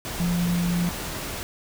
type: tone in noise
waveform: sine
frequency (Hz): 174.4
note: F3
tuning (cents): -2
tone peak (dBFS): -21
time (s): 0.2-0.89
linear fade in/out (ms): 0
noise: pink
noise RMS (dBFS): -32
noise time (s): 0.05-1.43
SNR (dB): +8
effects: none